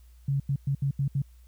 sine tone bursts at uneven times, 138.59 Hz, C#3, in tune, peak -23 dBFS, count 6, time 0.28-0.4 / 0.49-0.56 / 0.67-0.75 / 0.82-0.91 / 0.99-1.08 / 1.15-1.22 s, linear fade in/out 5 ms, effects added 60 Hz sine -50 dBFS peak until 1.47 s + white hiss -67 dBFS RMS until 1.47 s

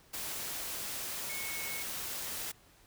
sine tone in noise, 2200 Hz, C#7, 14 cents flat, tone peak -41 dBFS, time 1.29-1.83 s, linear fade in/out 10 ms, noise white, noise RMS -39 dBFS, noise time 0.13-2.52 s, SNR -5 dB, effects pink hiss -62 dBFS RMS until 2.86 s

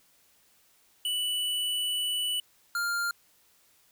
square tone pair in turn, 2966 / 1399.8 Hz, F#7 / F6, +4 / +4 cents, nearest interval octave + minor second, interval 1300 cents, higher first, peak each -28 dBFS, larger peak neither, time 1.05-2.4 / 2.75-3.11 s, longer first, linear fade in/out 2 ms, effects white hiss -64 dBFS RMS until 3.91 s

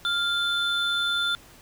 triangle tone pair together, 1399 / 3525 Hz, F6 / A7, +3 / +2 cents, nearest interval octave + major third, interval 1599 cents, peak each -24 dBFS, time 0.05-1.35 s, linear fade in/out 0 ms, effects pink hiss -51 dBFS RMS until 1.61 s

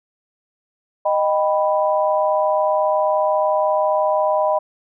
sine chord, Eb augmented, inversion none, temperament equal with one note detuned, 618.3 / 784 / 987.8 Hz, Eb5 / G5 / B5, -11 / 0 / 0 cents, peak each -17 / -22 / -21 dBFS, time 1.05-4.59 s, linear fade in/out 10 ms, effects none

